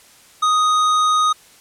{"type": "tone with hard clipping", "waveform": "triangle", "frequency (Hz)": 1246, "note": "D#6", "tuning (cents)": 2, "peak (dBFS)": -15, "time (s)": [0.42, 1.33], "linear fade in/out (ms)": 10, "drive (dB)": 15, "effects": ["white hiss -48 dBFS RMS until 1.6 s", "low-pass 11000 Hz 12 dB/octave"]}